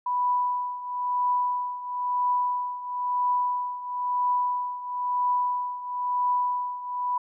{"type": "tone with tremolo", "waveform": "sine", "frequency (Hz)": 987.8, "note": "B5", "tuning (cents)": 0, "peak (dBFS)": -20, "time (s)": [0.06, 7.18], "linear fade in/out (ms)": 5, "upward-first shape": "triangle", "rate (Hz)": 1, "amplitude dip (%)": 80, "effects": []}